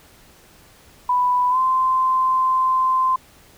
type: tone with pitch glide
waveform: sine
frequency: 991 to 1037.3 Hz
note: B5 to C6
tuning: +6 to -15 cents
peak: -15 dBFS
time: 1.09-3.16 s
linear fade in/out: 5 ms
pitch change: +79 cents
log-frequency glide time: 1.5-1.58 s
effects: pink hiss -50 dBFS RMS until 3.57 s